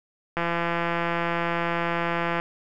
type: click train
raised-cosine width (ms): 0.5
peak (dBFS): -11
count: 346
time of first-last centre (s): 0.37-2.399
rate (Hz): 170
effects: none